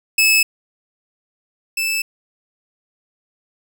sawtooth tone pair in turn, 2601 / 2633 Hz, E7 / E7, -24 / -3 cents, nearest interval unison, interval 21 cents, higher second, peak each -8 / -15 dBFS, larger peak first, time 0.18-0.43 / 1.77-2.02 s, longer neither, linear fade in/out 5 ms, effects none

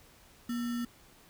sine tone with sample-and-hold, 238.8 Hz, A#3, 42 cents sharp, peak -31 dBFS, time 0.49-0.85 s, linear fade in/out 5 ms, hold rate 1575 Hz, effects pink hiss -59 dBFS RMS until 1.29 s

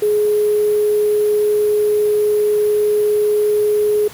sine tone with sample-and-hold, 419.8 Hz, G#4, 19 cents sharp, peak -12 dBFS, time 0.02-4.08 s, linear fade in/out 5 ms, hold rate 11025 Hz, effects pink hiss -37 dBFS RMS until 4.13 s + high-pass 100 Hz 12 dB/octave

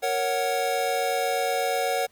square chord, F# major, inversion first, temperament equal, 466.2 / 554.4 / 740 Hz, A#4 / C#5 / F#5, 0 / 0 / 0 cents, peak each -30 / -29 / -27 dBFS, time 0.02-2.07 s, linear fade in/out 20 ms, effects pink hiss -62 dBFS RMS until 2.11 s

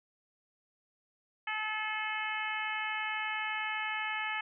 harmonic tone, 431.8 Hz, A4, 33 cents flat, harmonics 2 / 3 / 4 / 5 / 6 / 7, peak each -39 / -41 / -38 / -38 / -41 / -44 dBFS, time 1.47-4.41 s, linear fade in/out 5 ms, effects none

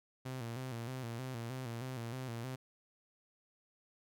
sawtooth tone with vibrato, 122.8 Hz, B2, 9 cents flat, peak -36 dBFS, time 0.25-2.56 s, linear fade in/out 10 ms, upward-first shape square, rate 3.2 Hz, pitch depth 94 cents each way, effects none

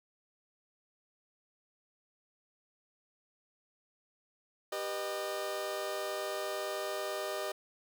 sawtooth chord, G augmented, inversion none, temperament just, 392 / 490 / 612.5 Hz, G4 / B4 / D#5, 0 / -14 / -27 cents, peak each -36 / -39 / -33 dBFS, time 4.72-7.52 s, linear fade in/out 5 ms, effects none

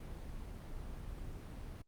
brown noise, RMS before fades -45 dBFS, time 0-1.82 s, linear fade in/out 5 ms, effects Opus 24 kbps

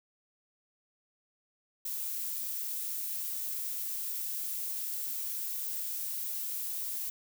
violet noise, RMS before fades -36 dBFS, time 1.85-7.1 s, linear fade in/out 5 ms, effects none

